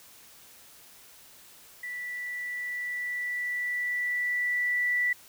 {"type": "tone with level ramp", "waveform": "sine", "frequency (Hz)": 1965, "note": "B6", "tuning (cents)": -9, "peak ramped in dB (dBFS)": [-34, -23], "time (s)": [1.83, 5.13], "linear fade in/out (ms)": 5, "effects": ["white hiss -53 dBFS RMS until 5.28 s"]}